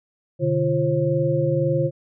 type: tone cluster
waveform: sine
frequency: 127.3 / 149.2 / 344.2 / 534 Hz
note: C3 / D3 / F4 / C5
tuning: -47 / +28 / -25 / +35 cents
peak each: -26 / -22 / -25 / -22 dBFS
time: 0.39-1.91 s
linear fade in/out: 50 ms
effects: none